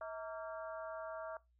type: harmonic tone with a mistuned harmonic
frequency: 230 Hz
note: A#3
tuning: 23 cents flat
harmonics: 3 / 4 / 5 / 6 / 7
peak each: -44 / -52 / -50 / -50 / -58 dBFS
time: 0.01-1.37 s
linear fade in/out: 2 ms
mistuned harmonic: 3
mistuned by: -120 cents
effects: noise-tail reverb RT60 0.2 s tail -20 dB re dry + added 60 Hz sine -70 dBFS peak until 1.59 s